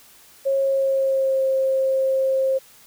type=tone with pitch glide; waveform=sine; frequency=544 to 531.6 Hz; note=C#5 to C5; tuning=-33 to +27 cents; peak=-17 dBFS; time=0.45-2.59 s; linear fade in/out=20 ms; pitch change=-40 cents; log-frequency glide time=0.58-1.45 s; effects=white hiss -50 dBFS RMS until 2.86 s